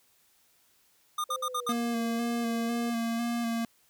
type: tone bursts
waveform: square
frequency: 1216 Hz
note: D#6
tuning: 40 cents flat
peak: -29 dBFS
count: 5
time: 1.18-1.725 s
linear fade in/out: 5 ms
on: 61 ms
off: 60 ms
type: tone with pitch glide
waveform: sine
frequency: 516 to 467.7 Hz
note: C5 to A#4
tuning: -24 to +6 cents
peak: -38 dBFS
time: 1.29-2.9 s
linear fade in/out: 5 ms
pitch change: -170 cents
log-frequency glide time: 1.45-1.75 s
type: tone with vibrato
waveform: square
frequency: 233.1 Hz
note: A#3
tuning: in tune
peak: -29 dBFS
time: 1.69-3.65 s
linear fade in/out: 2 ms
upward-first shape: square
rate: 2 Hz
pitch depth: 21 cents each way
effects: white hiss -66 dBFS RMS until 3.89 s